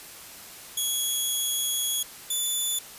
10% pulse tone pair in turn, 3342 / 3490 Hz, G#7 / A7, +10 / -15 cents, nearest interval minor second, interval 75 cents, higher second, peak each -17 dBFS, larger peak neither, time 0.77-2.03 / 2.3-2.79 s, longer first, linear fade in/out 5 ms, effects white hiss -44 dBFS RMS until 2.98 s + resampled to 32000 Hz

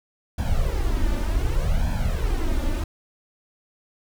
brown noise with flanger, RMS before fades -22 dBFS, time 0.38-2.84 s, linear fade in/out 5 ms, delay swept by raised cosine 1.2 to 3.4 ms, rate 0.66 Hz, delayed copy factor +0.8, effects none

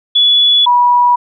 sine tone pair in turn, 3417 / 972.8 Hz, G#7 / B5, +49 / -26 cents, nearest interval octave + minor seventh, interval 2175 cents, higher first, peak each -6 dBFS, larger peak neither, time 0.15-0.66 / 0.66-1.16 s, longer first, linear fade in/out 10 ms, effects none

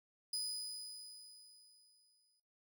30% pulse tone with exponential decay, 4978 Hz, D#8, in tune, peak -33 dBFS, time 0.33-2.4 s, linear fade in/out 5 ms, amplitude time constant 450 ms, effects noise-tail reverb RT60 0.5 s tail -23 dB re dry

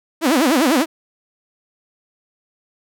sawtooth tone with vibrato, 285.8 Hz, D4, 47 cents flat, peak -9 dBFS, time 0.21-0.86 s, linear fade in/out 50 ms, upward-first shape sine, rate 10 Hz, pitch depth 280 cents each way, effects none

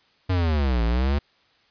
square linear two-way sweep, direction down then up, 94.5 to 55 to 73.5 Hz, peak -20 dBFS, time 0.29-1.19 s, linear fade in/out 10 ms, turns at 0.84 s, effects white hiss -61 dBFS RMS until 1.7 s + resampled to 11025 Hz

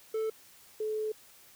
triangle / sine tone pair in turn, 440 / 431.4 Hz, A4 / A4, 0 / -34 cents, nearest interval unison, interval 34 cents, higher first, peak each -27 / -30 dBFS, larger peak first, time 0.14-0.3 / 0.8-1.12 s, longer second, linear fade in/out 5 ms, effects white hiss -57 dBFS RMS until 1.55 s

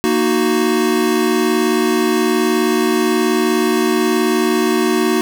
square chord, D# minor, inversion second, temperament equal, 233.1 / 311.1 / 370 Hz, A#3 / D#4 / F#4, 0 / 0 / 0 cents, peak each -19 / -19 / -17 dBFS, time 0.04-5.21 s, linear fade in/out 0 ms, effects none

